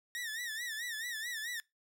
sawtooth tone with vibrato, 1839 Hz, A#6, 24 cents flat, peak -34 dBFS, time 0.15-1.6 s, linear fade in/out 0 ms, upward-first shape sine, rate 4.6 Hz, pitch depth 120 cents each way, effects noise-tail reverb RT60 0.2 s tail -22 dB re dry

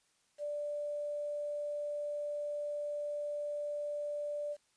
sine tone with quantisation, 587.3 Hz, D5, in tune, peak -35 dBFS, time 0.38-4.57 s, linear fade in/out 50 ms, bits 10, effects white hiss -73 dBFS RMS until 4.76 s + resampled to 22050 Hz

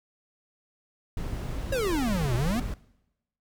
brown noise, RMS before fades -32 dBFS, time 1.17-2.74 s, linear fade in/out 2 ms
square exponential two-way sweep, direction down then up, 564 to 114 to 259.7 Hz, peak -26 dBFS, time 1.72-2.6 s, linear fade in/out 5 ms, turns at 2.35 s
effects noise-tail reverb RT60 0.9 s tail -21 dB re dry

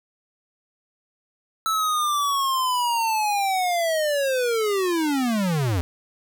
square linear sweep, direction down, 1318.5 to 81 Hz, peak -21 dBFS, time 1.66-5.81 s, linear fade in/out 0 ms, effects none

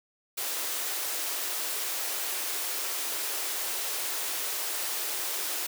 white high-pass noise, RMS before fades -32 dBFS, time 0.37-5.67 s, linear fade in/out 10 ms, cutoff 310 Hz, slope 48 dB/octave, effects none

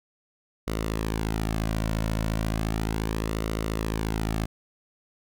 sawtooth tone with flanger, 54.3 Hz, A1, 22 cents flat, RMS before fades -28 dBFS, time 0.67-4.46 s, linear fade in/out 10 ms, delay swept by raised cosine 1.2 to 2.5 ms, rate 0.35 Hz, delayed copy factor -0.55, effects none

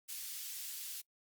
white high-pass noise, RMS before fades -44 dBFS, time 0.08-1.02 s, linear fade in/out 20 ms, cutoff 2900 Hz, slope 12 dB/octave, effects noise-tail reverb RT60 0.1 s tail -24 dB re dry + Opus 48 kbps

